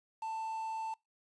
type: tone with quantisation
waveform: triangle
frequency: 888 Hz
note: A5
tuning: 16 cents sharp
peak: -34 dBFS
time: 0.22-0.94 s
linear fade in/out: 5 ms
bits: 9
effects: noise-tail reverb RT60 0.2 s tail -24 dB re dry + resampled to 22050 Hz